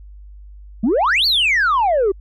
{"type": "exponential two-way sweep", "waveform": "sine", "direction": "up then down", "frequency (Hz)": [197.9, 4648, 368.9], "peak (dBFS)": -11, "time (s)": [0.83, 2.12], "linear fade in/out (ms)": 10, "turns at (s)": 1.26, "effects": ["tanh soft clip ceiling -11 dBFS", "added 50 Hz sine -36 dBFS peak until 2.2 s"]}